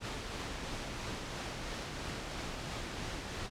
pink noise with tremolo, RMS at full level -39 dBFS, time 0-3.5 s, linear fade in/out 50 ms, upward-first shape triangle, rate 3 Hz, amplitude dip 25%, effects low-pass 6000 Hz 12 dB/octave

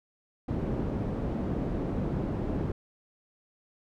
white low-pass noise, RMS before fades -31 dBFS, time 0.48-2.72 s, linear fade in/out 5 ms, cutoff 290 Hz, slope 12 dB/octave, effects none

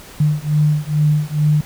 sine beating tone pair, 149.4 / 151.7 Hz, D3 / D#3, +30 / -44 cents, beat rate 2.3 Hz, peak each -16 dBFS, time 0.2-1.61 s, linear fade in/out 5 ms, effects pink hiss -39 dBFS RMS until 1.65 s

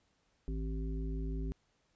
harmonic tone with a mistuned harmonic, 53 Hz, G#1, 36 cents sharp, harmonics 1 / 3 / 5 / 7, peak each -35 / -43 / -44 / -48 dBFS, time 0.48-1.52 s, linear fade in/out 0 ms, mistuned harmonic 7, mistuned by +69 cents, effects pink hiss -75 dBFS RMS until 1.95 s + resampled to 16000 Hz

